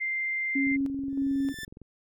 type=tone; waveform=sine; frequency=2092 Hz; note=C7; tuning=1 cent flat; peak=-27 dBFS; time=0-0.77 s; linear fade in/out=20 ms
type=tone with tremolo; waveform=sine; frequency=274.4 Hz; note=C#4; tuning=17 cents flat; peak=-24 dBFS; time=0.55-1.53 s; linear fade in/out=10 ms; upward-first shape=square; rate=1.6 Hz; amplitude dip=45%
type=click train; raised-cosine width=3 ms; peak=-33 dBFS; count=26; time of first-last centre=0.67-1.817 s; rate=21.8 Hz
type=tone with exponential growth; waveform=sawtooth; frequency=1765 Hz; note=A6; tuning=5 cents sharp; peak=-31 dBFS; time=1.09-1.65 s; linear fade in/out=5 ms; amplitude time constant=120 ms
effects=none